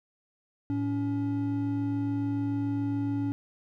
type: tone pair together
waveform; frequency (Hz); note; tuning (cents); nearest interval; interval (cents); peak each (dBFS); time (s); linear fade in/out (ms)
triangle; 110 / 283; A2 / C#4; 0 / +36; octave + major third; 1636; -30 / -26; 0.7-3.32; 0
effects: none